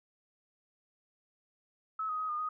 sine tone with pitch steps, 1294 / 1251 / 1262 / 1218 / 1248 Hz, E6 / D#6 / D#6 / D#6 / D#6, -32 / +9 / +24 / -37 / +5 cents, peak -32 dBFS, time 1.99-2.49 s, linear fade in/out 5 ms, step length 100 ms, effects none

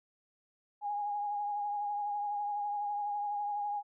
sine tone with vibrato, 823 Hz, G#5, 16 cents flat, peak -32 dBFS, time 0.81-3.83 s, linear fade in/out 50 ms, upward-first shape sine, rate 12 Hz, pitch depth 26 cents each way, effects none

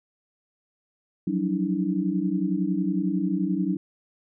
sine tone cluster, 177.4 / 188.5 / 288.2 / 318.6 Hz, F3 / F#3 / D4 / D#4, +27 / +32 / -33 / +41 cents, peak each -30 / -26 / -28 / -29 dBFS, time 1.27-3.77 s, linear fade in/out 5 ms, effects none

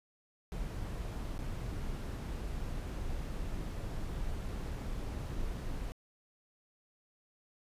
brown noise with dropouts, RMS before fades -38 dBFS, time 0.52-5.92 s, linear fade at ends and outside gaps 0 ms, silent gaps 1.381-1.391 s, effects resampled to 32000 Hz

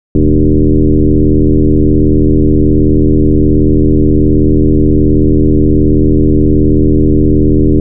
sine tone with frequency modulation, 140.6 Hz, C#3, 25 cents sharp, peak -4 dBFS, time 0.15-7.8 s, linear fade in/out 2 ms, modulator 78.7 Hz, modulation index 3.1, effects none

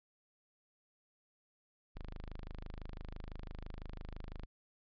sawtooth tone, 25.96 Hz, G#0, in tune, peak -40 dBFS, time 1.95-4.46 s, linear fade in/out 10 ms, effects resampled to 11025 Hz

